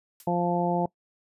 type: noise with exponential decay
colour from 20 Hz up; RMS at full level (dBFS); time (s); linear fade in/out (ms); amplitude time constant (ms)
blue; -42; 0.2-0.32; 1; 24
type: harmonic tone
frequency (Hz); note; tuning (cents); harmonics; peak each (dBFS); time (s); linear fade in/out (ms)
174.61; F3; 0; 1 / 2 / 3 / 4 / 5; -27 / -30 / -31 / -29 / -30; 0.27-0.86; 5
effects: noise-tail reverb RT60 0.1 s tail -22 dB re dry + resampled to 32000 Hz